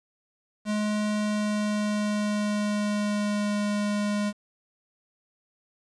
square tone with pitch glide, 210.7 to 206.8 Hz, G#3 to G#3, +25 to -7 cents, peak -25 dBFS, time 0.65-4.33 s, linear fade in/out 50 ms, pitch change -32 cents, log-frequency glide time 1.06-3.58 s, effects resampled to 22050 Hz + 9-bit

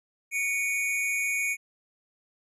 square tone pair together, 2237 / 2437 Hz, C#7 / D#7, +15 / -37 cents, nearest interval minor second, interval 148 cents, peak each -28 / -31 dBFS, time 0.31-1.57 s, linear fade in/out 50 ms, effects resampled to 32000 Hz

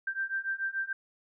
sine beating tone pair, 1568 / 1574.9 Hz, G6 / G6, 0 / +8 cents, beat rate 6.9 Hz, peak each -34 / -33 dBFS, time 0.07-0.93 s, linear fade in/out 5 ms, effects none

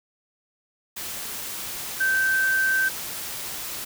sine tone in noise, 1554 Hz, G6, 16 cents flat, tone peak -19 dBFS, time 2-2.89 s, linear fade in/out 10 ms, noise white, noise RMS -33 dBFS, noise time 0.96-3.85 s, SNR +11 dB, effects none

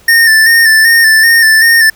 square tone with vibrato, 1800 Hz, A6, 39 cents sharp, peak -4 dBFS, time 0.08-1.9 s, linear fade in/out 5 ms, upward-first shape square, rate 2.6 Hz, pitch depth 36 cents each way, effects pink hiss -43 dBFS RMS until 1.95 s

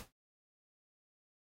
pink noise with exponential decay, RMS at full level -44 dBFS, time 0-0.12 s, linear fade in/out 0 ms, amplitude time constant 25 ms, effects AAC 48 kbps

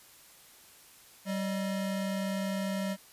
square tone pair together, 192.4 / 617.2 Hz, G3 / D#5, -32 / -14 cents, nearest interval octave + minor sixth, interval 2018 cents, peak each -32 / -39 dBFS, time 1.25-2.97 s, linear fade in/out 50 ms, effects white hiss -56 dBFS RMS until 3.12 s + resampled to 32000 Hz

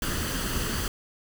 pink noise with comb filter, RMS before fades -29 dBFS, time 0.02-0.88 s, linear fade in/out 2 ms, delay 0.65 ms, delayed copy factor +0.55, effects none

